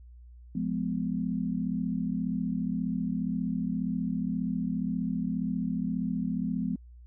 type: chord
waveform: sine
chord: F diminished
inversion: none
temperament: just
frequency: 174.61 / 209.5 / 251.4 Hz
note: F3 / Ab3 / Cb4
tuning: 0 / +15 / +31 cents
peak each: -32 dBFS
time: 0.55-6.76 s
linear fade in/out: 5 ms
effects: added 60 Hz sine -47 dBFS peak until 7.06 s